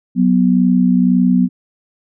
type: tone pair together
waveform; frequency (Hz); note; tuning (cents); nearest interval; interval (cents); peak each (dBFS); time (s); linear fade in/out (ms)
sine; 185 / 246.9; F#3 / B3; 0 / 0; perfect fourth; 500; -12; 0.15-1.49; 50
effects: none